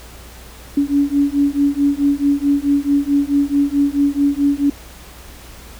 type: beating tone pair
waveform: sine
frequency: 281.6 / 286.2 Hz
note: C#4 / D4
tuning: +27 / -45 cents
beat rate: 4.6 Hz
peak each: -16 dBFS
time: 0.77-4.7 s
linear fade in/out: 5 ms
effects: added 60 Hz sine -39 dBFS peak until 5.79 s + pink hiss -40 dBFS RMS until 5.79 s